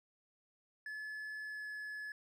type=tone with pitch glide; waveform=triangle; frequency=1719 to 1709.1 Hz; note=A6 to G#6; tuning=-41 to +49 cents; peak=-40 dBFS; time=0.86-2.12 s; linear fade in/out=2 ms; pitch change=-10 cents; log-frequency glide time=1.41-1.66 s; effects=none